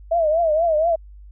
sine tone with vibrato, 645 Hz, E5, 38 cents flat, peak -15 dBFS, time 0.11-0.96 s, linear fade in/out 10 ms, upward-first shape triangle, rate 4.2 Hz, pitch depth 140 cents each way, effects added 50 Hz sine -39 dBFS peak until 1.31 s

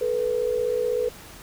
sine tone pair together, 435 / 491.1 Hz, A4 / B4, -20 / -10 cents, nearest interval major second, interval 210 cents, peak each -26 / -23 dBFS, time 0.01-1.09 s, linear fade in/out 5 ms, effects pink hiss -44 dBFS RMS until 1.42 s

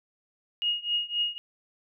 sine tone with tremolo, 2869 Hz, F7, 46 cents sharp, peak -22 dBFS, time 0.62-1.38 s, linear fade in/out 0 ms, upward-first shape triangle, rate 3.8 Hz, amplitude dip 95%, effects none

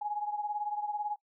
sine beating tone pair, 830.6 / 848.6 Hz, G#5 / G#5, 0 / +37 cents, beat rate 18 Hz, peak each -33 / -38 dBFS, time 0.01-1.16 s, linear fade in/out 10 ms, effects noise-tail reverb RT60 0.1 s tail -20 dB re dry

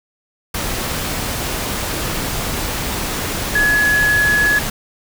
sine tone in noise, 1691 Hz, G#6, 31 cents sharp, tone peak -12 dBFS, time 3.55-4.59 s, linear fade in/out 5 ms, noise pink, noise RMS -22 dBFS, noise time 0.54-4.7 s, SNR +7 dB, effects none

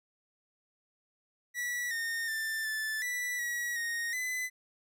45% pulse tone with pitch steps, 1945 / 1834 / 1778 / 1752 / 1968 / 1920 / 1862 / 2012 Hz, B6 / A#6 / A6 / A6 / B6 / B6 / A#6 / B6, -27 / -29 / +18 / -8 / -7 / -49 / -2 / +32 cents, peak -32 dBFS, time 1.54-4.5 s, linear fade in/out 50 ms, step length 370 ms, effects none

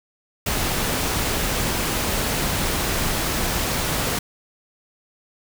pink noise, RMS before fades -23 dBFS, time 0.46-4.19 s, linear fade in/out 5 ms, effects none

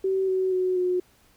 sine tone with pitch steps, 382.3 / 375.5 / 368.9 / 362.3 Hz, G4 / F#4 / F#4 / F#4, -43 / +26 / -5 / -36 cents, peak -21 dBFS, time 0.04-1 s, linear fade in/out 5 ms, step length 240 ms, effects pink hiss -60 dBFS RMS until 1.36 s

